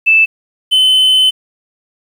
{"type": "tone pair in turn", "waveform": ["sine", "triangle"], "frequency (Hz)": [2637, 3045], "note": ["E7", "F#7"], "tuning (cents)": [0, 49], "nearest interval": "major second", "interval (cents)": 249, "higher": "second", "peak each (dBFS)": -5, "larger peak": "neither", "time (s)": [[0.06, 0.26], [0.71, 1.31]], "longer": "second", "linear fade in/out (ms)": 20, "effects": ["7-bit"]}